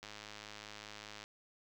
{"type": "click train", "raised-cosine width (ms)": 0.2, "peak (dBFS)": -30, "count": 128, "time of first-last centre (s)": [0.03, 1.24], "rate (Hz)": 105, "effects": ["10-bit"]}